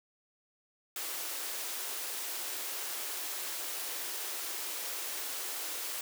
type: high-pass noise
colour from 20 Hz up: white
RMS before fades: -38 dBFS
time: 0.96-6.01 s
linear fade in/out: 2 ms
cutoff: 300 Hz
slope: 48 dB/octave
effects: none